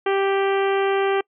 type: harmonic tone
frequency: 392 Hz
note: G4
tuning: in tune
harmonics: 1 / 2 / 3 / 4 / 5 / 6 / 7 / 8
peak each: -19 / -25 / -29 / -31 / -33 / -35 / -36 / -37 dBFS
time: 0.06-1.21 s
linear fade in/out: 5 ms
effects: noise-tail reverb RT60 0.1 s tail -26 dB re dry